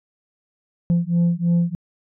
sine beating tone pair, 170.2 / 173.3 Hz, F3 / F3, -44 / -13 cents, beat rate 3.1 Hz, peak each -17 dBFS, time 0.9-1.75 s, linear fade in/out 0 ms, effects tanh soft clip ceiling -13 dBFS

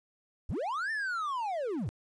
triangle linear two-way sweep, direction up then down, 32.21 to 1815 to 80.5 Hz, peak -29 dBFS, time 0.49-1.89 s, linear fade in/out 0 ms, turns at 0.91 s, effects resampled to 22050 Hz + 11-bit

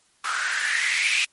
blue noise with band-pass filter sweep, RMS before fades -24 dBFS, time 0.24-1.25 s, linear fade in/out 5 ms, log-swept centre 1300 to 2600 Hz, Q 7.5, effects white hiss -62 dBFS RMS until 1.32 s + MP3 48 kbps

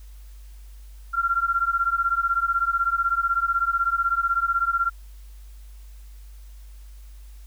sine beating tone pair, 1368 / 1384 Hz, F6 / F6, -36 / -16 cents, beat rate 16 Hz, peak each -23 dBFS, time 1.13-4.9 s, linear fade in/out 20 ms, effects added 50 Hz sine -40 dBFS peak until 7.46 s + white hiss -58 dBFS RMS until 7.46 s

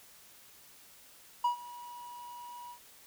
triangle tone with ADSR envelope, 967 Hz, B5, 37 cents flat, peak -22 dBFS, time 1.44-2.79 s, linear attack 7 ms, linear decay 110 ms, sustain -20 dB, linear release 84 ms, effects white hiss -57 dBFS RMS until 3.06 s

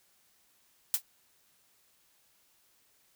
blue noise with exponential decay, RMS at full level -23 dBFS, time 0.94-1.02 s, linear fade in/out 0 ms, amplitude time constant 17 ms, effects white hiss -68 dBFS RMS until 3.15 s

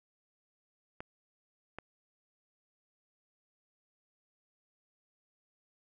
clicks, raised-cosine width 0.5 ms, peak -26 dBFS, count 2, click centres 1.005 / 1.786 s, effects none

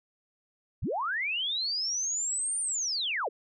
sine linear two-way sweep, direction up then down, 35.34 to 9170 to 332.1 Hz, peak -28 dBFS, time 0.82-3.29 s, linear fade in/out 10 ms, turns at 2.6 s, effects none

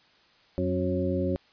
harmonic tone with a mistuned harmonic, 91 Hz, F#2, 28 cents flat, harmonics 1 / 2 / 3 / 4 / 6, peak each -31 / -31 / -31 / -31 / -31 dBFS, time 0.58-1.36 s, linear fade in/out 0 ms, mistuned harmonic 2, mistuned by +37 cents, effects white hiss -60 dBFS RMS until 1.52 s + resampled to 11025 Hz

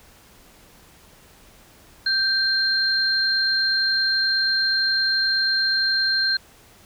sine tone pair together, 1568 / 4183 Hz, G6 / C8, 0 / -1 cents, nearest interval octave + perfect fourth, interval 1699 cents, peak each -22 / -20 dBFS, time 2.06-6.37 s, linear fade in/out 5 ms, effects pink hiss -51 dBFS RMS until 6.85 s

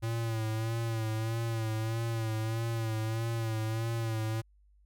square tone with vibrato, 112.6 Hz, A2, 40 cents sharp, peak -31 dBFS, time 0.02-4.42 s, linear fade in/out 20 ms, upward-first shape sine, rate 1.6 Hz, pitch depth 46 cents each way, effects added 50 Hz sine -60 dBFS peak until 4.85 s

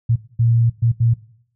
sine tone bursts at uneven times, 116.3 Hz, A#2, 4 cents flat, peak -12 dBFS, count 4, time 0.09-0.16 / 0.39-0.7 / 0.82-0.92 / 1-1.14 s, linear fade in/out 10 ms, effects noise-tail reverb RT60 0.6 s tail -18 dB re dry

